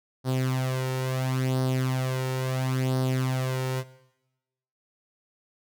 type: tone with flanger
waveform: sawtooth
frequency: 129.8 Hz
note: C3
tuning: 13 cents flat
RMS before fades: -27 dBFS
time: 0.24-3.84 s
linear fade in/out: 50 ms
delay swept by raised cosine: 0.2 to 2.2 ms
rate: 0.73 Hz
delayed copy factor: +0.65
effects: noise-tail reverb RT60 1.0 s tail -18 dB re dry